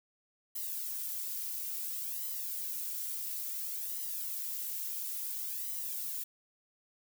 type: noise with flanger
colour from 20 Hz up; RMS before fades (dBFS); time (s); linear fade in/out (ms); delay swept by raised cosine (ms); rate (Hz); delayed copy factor
violet; -38; 0.55-6.24; 10; 0.99 to 2.89; 0.58; +0.95
effects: none